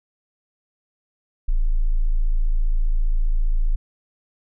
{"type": "tone", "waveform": "sine", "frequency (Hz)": 27.5, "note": "A0", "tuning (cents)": 0, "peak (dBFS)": -15, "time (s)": [1.48, 3.76], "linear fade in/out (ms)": 10, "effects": []}